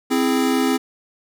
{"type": "chord", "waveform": "square", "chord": "C augmented", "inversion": "none", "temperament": "equal", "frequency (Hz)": [261.6, 329.6, 415.3], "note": ["C4", "E4", "G#4"], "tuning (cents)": [0, 0, 0], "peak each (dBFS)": [-19, -24, -24], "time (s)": [0.1, 0.78], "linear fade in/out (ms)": 20, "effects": []}